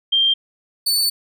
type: tone pair in turn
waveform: sine / sawtooth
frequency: 3177 / 4493 Hz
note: G7 / C#8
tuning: +23 / +23 cents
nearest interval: tritone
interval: 600 cents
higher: second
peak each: -13 dBFS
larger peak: neither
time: 0.12-0.34 / 0.86-1.1 s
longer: second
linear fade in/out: 10 ms
effects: none